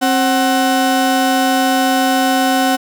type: tone pair together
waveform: 35% pulse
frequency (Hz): 265.9 / 750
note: C4 / F#5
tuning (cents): +28 / +23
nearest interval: octave + tritone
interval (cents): 1795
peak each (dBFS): -13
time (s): 0.01-2.77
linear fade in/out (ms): 20
effects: none